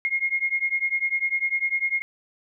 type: beating tone pair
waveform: sine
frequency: 2141 / 2151 Hz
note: C7 / C7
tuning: +39 / +47 cents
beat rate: 10 Hz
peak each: -25 dBFS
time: 0.05-2.02 s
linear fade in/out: 0 ms
effects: none